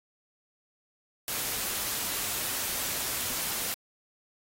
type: noise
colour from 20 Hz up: white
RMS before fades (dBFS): -32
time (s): 1.28-3.74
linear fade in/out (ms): 0
effects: AAC 48 kbps